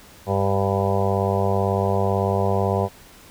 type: harmonic tone with a mistuned harmonic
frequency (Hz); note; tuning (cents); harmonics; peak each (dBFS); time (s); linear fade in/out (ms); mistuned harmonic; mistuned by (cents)
98; G2; 0; 1 / 2 / 4 / 5 / 6 / 7 / 8 / 9 / 10; -23 / -27 / -26 / -26 / -28 / -27 / -30 / -32 / -31; 0.26-2.89; 50; 10; +15
effects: pink hiss -47 dBFS RMS until 3.3 s